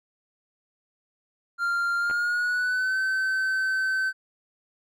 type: tone with pitch glide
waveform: triangle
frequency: 1392 to 1535.6 Hz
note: F6 to G6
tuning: -6 to -36 cents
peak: -21 dBFS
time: 1.58-4.13 s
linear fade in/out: 50 ms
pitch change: +170 cents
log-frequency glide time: 1.97-2.98 s
type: clicks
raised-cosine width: 0.5 ms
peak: -22 dBFS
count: 2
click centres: 2.099 / 2.111 s
effects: none